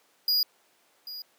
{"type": "tone with echo", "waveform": "square", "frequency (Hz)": 4885, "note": "D#8", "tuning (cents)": -33, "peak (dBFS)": -22, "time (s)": [0.28, 0.43], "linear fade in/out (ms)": 2, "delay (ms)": 790, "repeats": 1, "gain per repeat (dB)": -15, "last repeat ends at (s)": 1.22, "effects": ["pink hiss -64 dBFS RMS until 1.38 s", "high-pass 400 Hz 12 dB/octave"]}